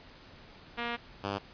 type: tone pair in turn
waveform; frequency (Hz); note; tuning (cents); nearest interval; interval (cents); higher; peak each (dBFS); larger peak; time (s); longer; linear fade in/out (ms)
5% pulse; 236.8 / 99.56; A#3 / G2; +27 / +27; octave + minor third; 1500; first; -21; neither; 0.77-0.97 / 1.23-1.39; first; 20
effects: pink hiss -53 dBFS RMS until 1.53 s + resampled to 11025 Hz

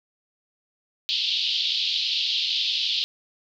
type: band-pass noise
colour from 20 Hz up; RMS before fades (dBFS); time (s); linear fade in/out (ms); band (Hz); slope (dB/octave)
pink; -25; 1.09-3.04; 0; 3000 to 4500; 48
effects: none

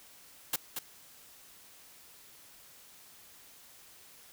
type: noise with echo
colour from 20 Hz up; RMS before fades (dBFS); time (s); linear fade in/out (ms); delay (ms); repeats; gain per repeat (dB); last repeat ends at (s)
white; -30; 0.53-0.56; 5; 230; 1; -6; 0.79
effects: white hiss -56 dBFS RMS until 4.32 s

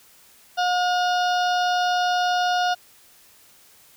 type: harmonic tone with a mistuned harmonic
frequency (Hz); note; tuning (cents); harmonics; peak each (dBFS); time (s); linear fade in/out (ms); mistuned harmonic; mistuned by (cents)
719; F#5; -50; 1 / 2 / 4 / 5 / 6 / 7 / 8; -20 / -26 / -32 / -34 / -36 / -37 / -38; 0.57-2.75; 20; 8; -35
effects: white hiss -53 dBFS RMS until 3.96 s

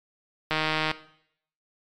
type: click train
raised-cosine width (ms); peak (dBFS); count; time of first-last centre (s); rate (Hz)
0.3; -9; 64; 0.51-0.914; 156
effects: noise-tail reverb RT60 0.7 s tail -17 dB re dry + MP3 96 kbps

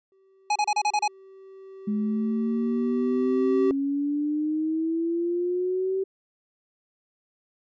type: tone with exponential growth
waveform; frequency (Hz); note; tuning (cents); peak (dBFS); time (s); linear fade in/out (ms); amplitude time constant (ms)
triangle; 384.9; G4; -32; -17; 0.12-3.71; 1; 780
type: tone bursts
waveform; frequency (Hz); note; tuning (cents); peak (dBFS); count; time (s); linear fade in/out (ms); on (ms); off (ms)
square; 837; G#5; +13; -21; 7; 0.5-1.079; 5; 57; 30
type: exponential sweep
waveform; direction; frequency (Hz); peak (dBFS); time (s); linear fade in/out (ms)
sine; up; 207.7 to 386.6; -23; 1.87-6.04; 10
effects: resampled to 16000 Hz

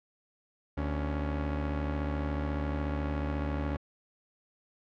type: tone pair together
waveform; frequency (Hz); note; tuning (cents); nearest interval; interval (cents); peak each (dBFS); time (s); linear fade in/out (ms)
sawtooth; 74.1 / 280; D2 / C#4; +16 / +18; octave + major seventh; 2302; -27 / -32; 0.77-3.77; 10
effects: low-pass 2000 Hz 12 dB/octave

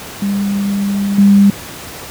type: tone with level steps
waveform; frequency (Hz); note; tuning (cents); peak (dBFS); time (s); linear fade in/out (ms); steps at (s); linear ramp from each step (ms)
sine; 200; G3; +35; -13 / -4; 0.22-1.5; 2; 1.18; 5
effects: pink hiss -29 dBFS RMS until 2.1 s + high-pass 80 Hz 12 dB/octave

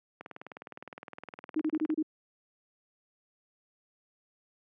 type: click train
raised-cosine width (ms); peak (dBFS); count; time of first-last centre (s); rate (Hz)
0.5; -27; 34; 0.21-1.902; 19.5
type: tone bursts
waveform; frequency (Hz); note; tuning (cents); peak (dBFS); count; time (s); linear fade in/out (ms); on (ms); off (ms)
sine; 311.1; D#4; 0; -25; 6; 1.56-2.026; 5; 51; 32
effects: high-pass 200 Hz 12 dB/octave

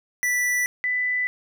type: tone pair in turn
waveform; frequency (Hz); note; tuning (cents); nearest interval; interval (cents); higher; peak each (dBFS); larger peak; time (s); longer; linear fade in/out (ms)
square / sine; 1971 / 1992.8; B6 / B6; -4 / +15; unison; 19; second; -21; neither; 0.23-0.66 / 0.84-1.27; neither; 0
effects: none

